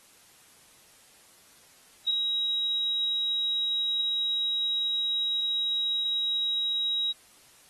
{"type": "tone", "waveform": "sine", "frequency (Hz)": 3825, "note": "A#7", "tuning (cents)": 44, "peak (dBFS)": -25, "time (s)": [2.06, 7.13], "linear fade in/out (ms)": 20, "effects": ["white hiss -57 dBFS RMS until 7.69 s", "AAC 32 kbps"]}